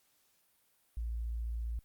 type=tone; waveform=sine; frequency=57.3 Hz; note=A#1; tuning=29 cents flat; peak=-34 dBFS; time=0.97-1.79 s; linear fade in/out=0 ms; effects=white hiss -72 dBFS RMS until 1.84 s + Opus 48 kbps